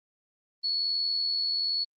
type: tone with amplitude modulation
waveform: sine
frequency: 4396 Hz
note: C#8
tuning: 15 cents flat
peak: -24 dBFS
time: 0.63-1.85 s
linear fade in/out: 20 ms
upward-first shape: sine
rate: 81 Hz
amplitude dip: 35%
effects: Opus 24 kbps